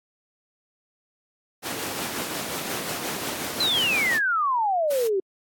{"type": "noise with tremolo", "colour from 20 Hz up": "pink", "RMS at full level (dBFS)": -28, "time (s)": [1.62, 4.2], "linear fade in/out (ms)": 50, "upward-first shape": "sine", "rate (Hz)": 5.6, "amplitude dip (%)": 30}
{"type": "exponential sweep", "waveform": "sine", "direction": "down", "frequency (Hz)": [4168, 370], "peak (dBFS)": -20, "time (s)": [3.6, 5.2], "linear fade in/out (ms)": 5}
{"type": "noise", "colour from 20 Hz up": "white", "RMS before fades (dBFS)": -35, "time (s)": [4.9, 5.08], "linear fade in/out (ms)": 10}
{"effects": ["high-pass 200 Hz 12 dB/octave", "AAC 64 kbps"]}